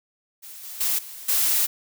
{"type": "noise with level steps", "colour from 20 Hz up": "blue", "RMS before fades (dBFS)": [-41, -37, -23, -39, -21], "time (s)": [0.42, 1.67], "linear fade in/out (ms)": 20, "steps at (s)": [0.63, 0.8, 0.98, 1.28], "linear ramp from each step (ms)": 10, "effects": []}